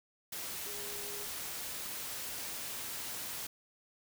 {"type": "tone in noise", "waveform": "sine", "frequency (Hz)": 409.7, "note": "G#4", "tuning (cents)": -24, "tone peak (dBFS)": -48, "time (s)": [0.66, 1.25], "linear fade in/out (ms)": 5, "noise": "white", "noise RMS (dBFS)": -41, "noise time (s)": [0.32, 3.47], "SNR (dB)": -10, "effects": []}